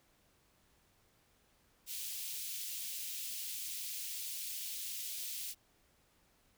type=high-pass noise; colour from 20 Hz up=white; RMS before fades=-42 dBFS; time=1.86-5.55 s; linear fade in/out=50 ms; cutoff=2600 Hz; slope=24 dB/octave; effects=pink hiss -71 dBFS RMS until 6.57 s